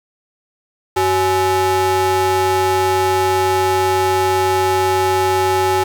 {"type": "ring-modulated tone", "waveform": "square", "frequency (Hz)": 234, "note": "A#3", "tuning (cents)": 7, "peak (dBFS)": -11, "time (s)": [0.96, 5.84], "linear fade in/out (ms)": 10, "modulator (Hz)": 609, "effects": ["7-bit"]}